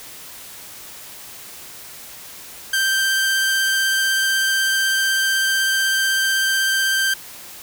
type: tone with vibrato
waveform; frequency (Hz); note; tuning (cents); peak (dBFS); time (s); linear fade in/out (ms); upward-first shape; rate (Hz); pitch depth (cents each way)
sawtooth; 1568; G6; 0; -13; 2.73-7.14; 5; sine; 16; 10
effects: white hiss -38 dBFS RMS until 7.62 s